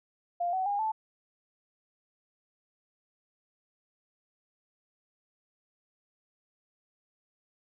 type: tone with pitch steps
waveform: sine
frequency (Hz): 698.5 / 753 / 811.7 / 875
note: F5 / F#5 / G#5 / A5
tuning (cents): 0 / +30 / -40 / -10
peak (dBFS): -27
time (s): 0.4-0.92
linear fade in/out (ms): 10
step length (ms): 130
effects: none